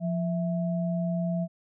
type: tone pair together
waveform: sine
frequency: 174 / 656.9 Hz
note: F3 / E5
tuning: -6 / -6 cents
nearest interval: octave + major seventh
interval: 2300 cents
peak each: -26 / -33 dBFS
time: 0-1.48 s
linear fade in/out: 50 ms
effects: none